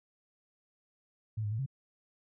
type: tone with pitch steps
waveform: sine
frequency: 108.9 / 104 / 110.5 / 135.2 Hz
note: A2 / G#2 / A2 / C#3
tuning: -17 / +3 / +8 / -43 cents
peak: -31 dBFS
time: 1.37-1.662 s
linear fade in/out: 10 ms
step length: 73 ms
effects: none